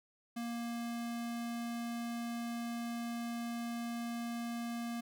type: tone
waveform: square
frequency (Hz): 234.9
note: A#3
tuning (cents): +13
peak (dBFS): -38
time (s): 0.36-5.01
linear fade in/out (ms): 10
effects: none